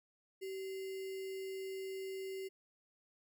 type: tone with sample-and-hold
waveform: sine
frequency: 383.4 Hz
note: G4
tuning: 38 cents flat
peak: -40 dBFS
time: 0.41-2.49 s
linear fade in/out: 20 ms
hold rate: 2450 Hz
effects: none